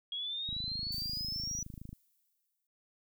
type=exponential sweep; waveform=sine; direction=up; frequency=3287 to 5920 Hz; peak=-35 dBFS; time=0.12-1.63 s; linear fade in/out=2 ms
type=click train; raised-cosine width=5 ms; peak=-33 dBFS; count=39; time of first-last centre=0.49-1.929 s; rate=26.4 Hz
type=noise with exponential decay; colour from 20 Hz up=violet; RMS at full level=-46 dBFS; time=0.92-2.67 s; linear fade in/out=1 ms; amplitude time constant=380 ms
effects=none